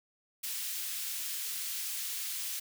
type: high-pass noise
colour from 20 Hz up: white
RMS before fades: -37 dBFS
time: 0.43-2.6 s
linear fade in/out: 10 ms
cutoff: 2300 Hz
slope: 12 dB/octave
effects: none